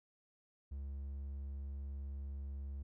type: tone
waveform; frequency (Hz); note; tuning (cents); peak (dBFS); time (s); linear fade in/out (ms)
triangle; 69.3; C#2; 0; -39; 0.71-2.83; 10
effects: none